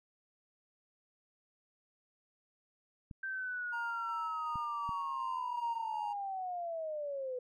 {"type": "clicks", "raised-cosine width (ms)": 5, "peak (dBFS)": -33, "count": 3, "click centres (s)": [3.112, 4.557, 4.892]}
{"type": "linear sweep", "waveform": "sine", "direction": "down", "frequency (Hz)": [1568, 493.9], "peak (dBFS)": -36, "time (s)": [3.23, 7.39], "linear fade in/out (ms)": 5}
{"type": "tone with tremolo", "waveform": "triangle", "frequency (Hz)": 936, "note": "A#5", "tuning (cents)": 7, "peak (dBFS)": -37, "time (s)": [3.72, 6.14], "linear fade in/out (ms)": 20, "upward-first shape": "square", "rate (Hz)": 2.7, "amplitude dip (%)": 25}
{"effects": []}